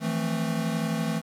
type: chord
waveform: square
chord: F major seventh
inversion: third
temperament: equal with one note detuned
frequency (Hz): 162.73 / 174.61 / 220 / 261.6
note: E3 / F3 / A3 / C4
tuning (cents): -22 / 0 / 0 / 0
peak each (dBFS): -30 / -36 / -30 / -36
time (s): 0-1.22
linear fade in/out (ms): 50
effects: resampled to 32000 Hz + 9-bit